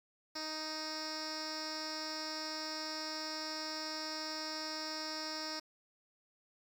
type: tone with low-pass filter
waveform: 10% pulse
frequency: 311.4 Hz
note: D#4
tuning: 2 cents sharp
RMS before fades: -41 dBFS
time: 0.35-5.6 s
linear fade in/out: 10 ms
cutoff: 5400 Hz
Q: 9.6
effects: 10-bit